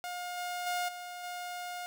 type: tone with level steps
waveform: sawtooth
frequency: 713 Hz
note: F5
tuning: 36 cents sharp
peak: -33 / -31 / -27 / -37 / -34 dBFS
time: 0.04-1.86 s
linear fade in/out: 0 ms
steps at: 0.37 / 0.66 / 0.88 / 1.23 s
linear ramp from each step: 10 ms
effects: none